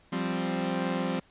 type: chord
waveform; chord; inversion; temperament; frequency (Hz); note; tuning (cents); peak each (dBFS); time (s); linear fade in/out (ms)
sawtooth; F suspended second; none; equal; 174.61 / 196 / 261.6; F3 / G3 / C4; 0 / 0 / 0; -28 / -29 / -28; 0.12-1.2; 10
effects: pink hiss -61 dBFS RMS until 1.3 s + resampled to 8000 Hz